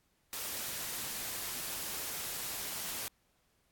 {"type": "noise", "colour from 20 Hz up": "white", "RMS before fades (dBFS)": -39, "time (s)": [0.33, 3.08], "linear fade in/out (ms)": 0, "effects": ["pink hiss -74 dBFS RMS until 3.71 s", "AAC 64 kbps"]}